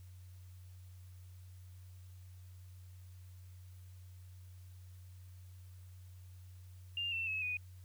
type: tone with pitch steps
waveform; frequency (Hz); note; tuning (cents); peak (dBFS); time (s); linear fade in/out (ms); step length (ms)
sine; 2800 / 2687 / 2580 / 2476; F7 / E7 / E7 / D#7; +4 / +33 / -38 / -9; -35; 6.97-7.57; 2; 150
effects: added 91 Hz sine -51 dBFS peak until 7.84 s + white hiss -69 dBFS RMS until 7.84 s